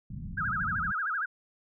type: low-pass noise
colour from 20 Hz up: white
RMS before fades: -38 dBFS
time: 0.1-0.92 s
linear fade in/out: 5 ms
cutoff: 210 Hz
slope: 48 dB/octave
type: tone with vibrato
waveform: sine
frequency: 1435 Hz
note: F6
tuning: 47 cents sharp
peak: -28 dBFS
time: 0.37-1.26 s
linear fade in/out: 10 ms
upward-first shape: sine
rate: 13 Hz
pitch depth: 240 cents each way
effects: none